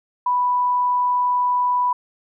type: tone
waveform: sine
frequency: 987.8 Hz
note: B5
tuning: in tune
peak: -16 dBFS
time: 0.26-1.93 s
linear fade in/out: 5 ms
effects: none